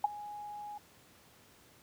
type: tone with ADSR envelope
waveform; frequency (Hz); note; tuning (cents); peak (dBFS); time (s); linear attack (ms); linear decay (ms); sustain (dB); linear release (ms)
sine; 830.6; G#5; 0; -21; 0.04-0.78; 4; 19; -20; 5
effects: pink hiss -61 dBFS RMS until 1.82 s + high-pass 80 Hz 12 dB/octave